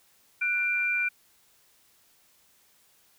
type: tone pair together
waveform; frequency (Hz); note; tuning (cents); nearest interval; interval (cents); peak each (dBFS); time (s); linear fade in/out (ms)
sine; 1479 / 2374; F#6 / D7; -1 / +18; minor sixth; 819; -30 / -25; 0.41-1.09; 10
effects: white hiss -63 dBFS RMS until 3.18 s